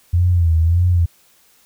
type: tone with vibrato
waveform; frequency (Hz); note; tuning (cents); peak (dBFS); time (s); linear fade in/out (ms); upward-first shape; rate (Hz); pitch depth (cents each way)
sine; 85; F2; -46; -11; 0.13-1.06; 10; sine; 1.7; 91
effects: white hiss -54 dBFS RMS until 1.65 s